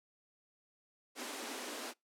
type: high-pass noise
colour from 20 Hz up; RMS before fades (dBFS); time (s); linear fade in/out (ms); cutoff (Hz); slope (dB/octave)
pink; -43; 1.15-1.94; 50; 230; 96
effects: noise-tail reverb RT60 0.2 s tail -26 dB re dry + low-pass 11000 Hz 12 dB/octave

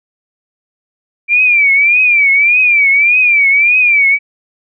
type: tone with vibrato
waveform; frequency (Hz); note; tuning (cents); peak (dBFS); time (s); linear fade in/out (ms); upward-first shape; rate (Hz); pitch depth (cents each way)
sine; 2349; D7; 0; -6; 1.28-4.19; 50; triangle; 1.7; 140
effects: none

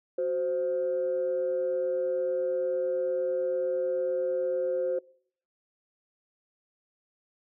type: tone pair together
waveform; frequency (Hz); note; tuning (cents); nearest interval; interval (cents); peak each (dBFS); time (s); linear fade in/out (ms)
sine; 369.1 / 522; F#4 / C5; -4 / -4; tritone; 600; -31 / -26; 0.18-4.99; 5
effects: noise-tail reverb RT60 0.6 s tail -24 dB re dry + tanh soft clip ceiling -20 dBFS

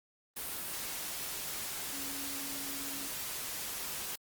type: tone in noise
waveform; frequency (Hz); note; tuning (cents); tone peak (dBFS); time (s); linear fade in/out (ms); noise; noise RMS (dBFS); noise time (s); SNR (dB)
sine; 277.2; C#4; 0; -46; 1.92-3.08; 10; white; -39; 0.36-4.16; -10
effects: Opus 32 kbps

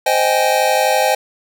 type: chord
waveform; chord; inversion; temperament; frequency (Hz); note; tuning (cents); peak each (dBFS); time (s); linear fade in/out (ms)
square; Ab major seventh; first; just; 519.1 / 623 / 778.7 / 830.6; C5 / Eb5 / G5 / Ab5; -14 / +2 / -12 / 0; -19; 0.06-1.15; 5
effects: none

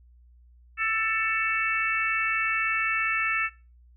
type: harmonic tone with a mistuned harmonic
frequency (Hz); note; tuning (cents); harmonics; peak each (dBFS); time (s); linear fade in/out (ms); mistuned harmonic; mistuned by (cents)
442.4; A4; +9; 3 / 4 / 5 / 6; -29 / -29 / -29 / -29; 0.77-3.5; 50; 5; +15
effects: noise-tail reverb RT60 0.3 s tail -20 dB re dry + added 60 Hz sine -52 dBFS peak until 3.96 s

